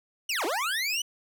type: linear two-way sweep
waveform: 25% pulse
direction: down then up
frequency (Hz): 3018 to 293.7 to 3018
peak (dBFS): -23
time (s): 0.29-1.02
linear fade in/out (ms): 5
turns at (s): 0.45
effects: none